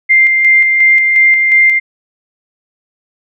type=tone with tremolo; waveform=sine; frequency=2098 Hz; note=C7; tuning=4 cents sharp; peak=-4 dBFS; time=0.09-1.8 s; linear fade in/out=20 ms; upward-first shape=square; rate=2.8 Hz; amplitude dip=35%; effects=none